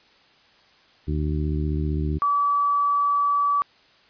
harmonic tone, 75.5 Hz, D2, 48 cents sharp, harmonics 1 / 2 / 3 / 4 / 5, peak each -24 / -27 / -34 / -31 / -35 dBFS, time 1.07-2.19 s, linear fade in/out 20 ms
sine tone, 1149 Hz, D6, 38 cents flat, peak -18 dBFS, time 2.22-3.62 s, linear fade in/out 0 ms
effects white hiss -56 dBFS RMS until 4.09 s + resampled to 11025 Hz

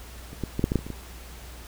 clicks, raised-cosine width 3 ms, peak -27 / -15 / -13 / -7 / -12 / -8 / -25 / -23 / -21 dBFS, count 9, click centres 0.331 / 0.437 / 0.594 / 0.641 / 0.719 / 0.757 / 0.79 / 0.866 / 0.903 s, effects added 60 Hz sine -42 dBFS peak until 1.67 s + pink hiss -46 dBFS RMS until 1.67 s

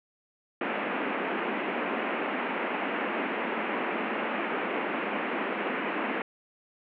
pink band-pass noise, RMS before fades -31 dBFS, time 0.61-6.22 s, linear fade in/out 2 ms, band 210 to 2700 Hz, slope 48 dB/octave, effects none

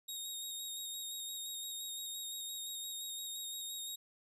20% pulse tone with vibrato, 3743 Hz, A#7, 6 cents sharp, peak -35 dBFS, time 0.08-3.96 s, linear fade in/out 10 ms, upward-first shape square, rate 5.8 Hz, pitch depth 18 cents each way, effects none

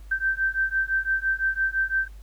sine beating tone pair, 1556 / 1561.9 Hz, G6 / G6, -13 / -7 cents, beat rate 5.9 Hz, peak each -25 dBFS, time 0.11-2.08 s, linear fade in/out 10 ms, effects added 50 Hz sine -40 dBFS peak until 2.22 s + pink hiss -59 dBFS RMS until 2.22 s

